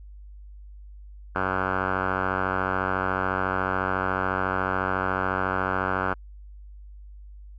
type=tone with low-pass filter; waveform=5% pulse; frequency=94 Hz; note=F#2; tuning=28 cents sharp; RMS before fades=-26 dBFS; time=1.35-6.14 s; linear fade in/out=10 ms; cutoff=1500 Hz; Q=5.7; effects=added 50 Hz sine -41 dBFS peak until 7.58 s